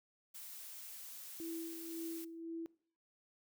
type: noise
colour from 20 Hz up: blue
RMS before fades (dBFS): -50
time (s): 0.34-2.25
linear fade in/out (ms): 10
type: tone with tremolo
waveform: sine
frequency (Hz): 330.4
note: E4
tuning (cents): +4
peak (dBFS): -40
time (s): 1.4-2.66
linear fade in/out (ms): 0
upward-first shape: sine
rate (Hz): 1.9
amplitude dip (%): 55
effects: noise-tail reverb RT60 0.5 s tail -22 dB re dry